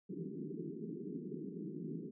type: band-pass noise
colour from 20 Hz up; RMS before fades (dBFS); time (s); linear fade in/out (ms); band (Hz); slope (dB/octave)
pink; -44; 0.09-2.11; 10; 150 to 420; 96
effects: none